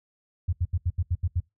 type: tone bursts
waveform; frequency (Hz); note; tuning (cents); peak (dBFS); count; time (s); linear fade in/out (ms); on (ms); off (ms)
sine; 87.6; F2; +6; -21; 8; 0.48-1.404; 10; 49; 76
effects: noise-tail reverb RT60 0.2 s tail -23 dB re dry